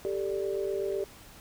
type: chord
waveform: sine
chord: G suspended second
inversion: none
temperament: equal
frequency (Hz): 392 / 440 / 587.3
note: G4 / A4 / D5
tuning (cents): 0 / 0 / 0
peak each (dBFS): -30 / -35 / -36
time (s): 0.05-1.04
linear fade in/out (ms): 0
effects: pink hiss -51 dBFS RMS until 1.4 s